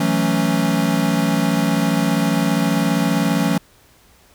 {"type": "chord", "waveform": "square", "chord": "F# minor seventh", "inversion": "third", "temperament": "equal", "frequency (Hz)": [164.81, 185, 220, 277.2], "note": ["E3", "F#3", "A3", "C#4"], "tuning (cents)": [0, 0, 0, 0], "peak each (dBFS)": -22, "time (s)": [0, 3.58], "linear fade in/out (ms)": 5, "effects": ["pink hiss -52 dBFS RMS until 4.34 s"]}